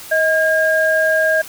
sine tone pair together, 633.3 / 1620 Hz, D#5 / G#6, +30 / -43 cents, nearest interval octave + major third, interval 1627 cents, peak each -15 / -15 dBFS, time 0.11-1.42 s, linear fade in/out 10 ms, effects white hiss -35 dBFS RMS until 1.48 s

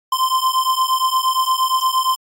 square beating tone pair, 1034 / 1042.6 Hz, C6 / C6, -21 / -6 cents, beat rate 8.6 Hz, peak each -19 dBFS, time 0.12-2.16 s, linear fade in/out 5 ms, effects AAC 64 kbps

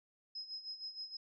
sine tone with tremolo, 5110 Hz, D#8, 45 cents sharp, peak -40 dBFS, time 0.35-1.17 s, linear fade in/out 5 ms, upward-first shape sine, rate 6.4 Hz, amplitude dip 75%, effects none

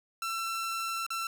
sawtooth tone with dropouts, 1344 Hz, E6, 33 cents sharp, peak -28 dBFS, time 0.22-1.27 s, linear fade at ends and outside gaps 2 ms, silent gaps 1.065-1.104 s, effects none

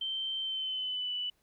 sine tone with pitch glide, 3116 to 2972 Hz, G7 to F#7, -11 to +7 cents, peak -32 dBFS, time 0.01-1.3 s, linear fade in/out 5 ms, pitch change -82 cents, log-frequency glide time 0.4-1.13 s, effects pink hiss -73 dBFS RMS until 1.42 s

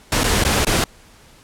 pink noise with dropouts, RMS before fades -17 dBFS, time 0.12-0.84 s, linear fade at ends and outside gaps 2 ms, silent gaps 0.235-0.24 / 0.439-0.449 / 0.649-0.668 s, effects pink hiss -48 dBFS RMS until 1.43 s + low-pass 11000 Hz 12 dB/octave

